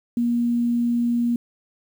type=tone with quantisation; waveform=sine; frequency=237.8 Hz; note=A#3; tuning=35 cents sharp; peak=-18 dBFS; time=0.17-1.36 s; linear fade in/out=2 ms; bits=8; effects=none